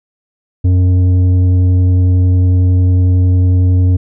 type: tone with tanh clipping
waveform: sine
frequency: 91.1 Hz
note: F#2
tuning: 26 cents flat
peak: -8 dBFS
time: 0.64-3.97 s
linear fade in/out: 10 ms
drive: 8 dB
effects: none